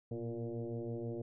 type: tone with frequency modulation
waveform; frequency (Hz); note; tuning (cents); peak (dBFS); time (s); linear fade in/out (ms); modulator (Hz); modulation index
sine; 113.9; A#2; -40; -37; 0.11-1.22; 5; 117; 3.6
effects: none